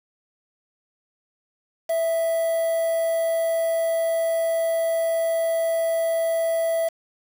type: tone with quantisation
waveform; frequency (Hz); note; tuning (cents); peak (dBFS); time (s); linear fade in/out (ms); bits
triangle; 659.3; E5; 0; -18; 1.89-6.89; 10; 6
effects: none